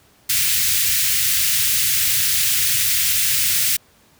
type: band-stop noise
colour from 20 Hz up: white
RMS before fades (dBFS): -18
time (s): 0.29-3.77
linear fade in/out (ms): 10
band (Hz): 140 to 1800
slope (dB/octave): 24
effects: pink hiss -54 dBFS RMS until 4.19 s + high-pass 60 Hz 12 dB/octave